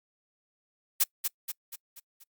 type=noise with echo; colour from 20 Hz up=blue; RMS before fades=-22 dBFS; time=1-1.04 s; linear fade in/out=10 ms; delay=240 ms; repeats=5; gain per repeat=-6 dB; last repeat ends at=2.24 s; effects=noise-tail reverb RT60 0.1 s tail -25 dB re dry + Opus 48 kbps